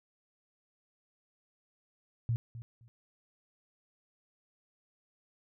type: tone with echo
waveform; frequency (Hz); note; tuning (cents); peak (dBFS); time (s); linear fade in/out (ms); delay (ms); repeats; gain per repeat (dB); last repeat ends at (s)
sine; 116.54; A#2; 0; -27; 2.29-2.36; 0; 260; 2; -14; 2.88
effects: none